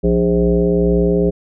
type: tone with frequency modulation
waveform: sine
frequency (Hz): 291.1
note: D4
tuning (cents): -15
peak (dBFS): -11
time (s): 0.03-1.31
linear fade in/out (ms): 20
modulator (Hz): 116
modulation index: 1.9
effects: none